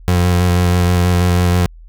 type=tone with vibrato; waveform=30% pulse; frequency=88.9 Hz; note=F2; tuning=31 cents sharp; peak=-8 dBFS; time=0.08-1.66 s; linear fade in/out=0 ms; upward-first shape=square; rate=6.2 Hz; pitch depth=17 cents each way; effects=added 41 Hz sine -35 dBFS peak until 1.88 s